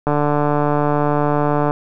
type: click train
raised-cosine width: 1 ms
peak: -4 dBFS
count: 242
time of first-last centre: 0.07-1.709 s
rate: 147 Hz
effects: none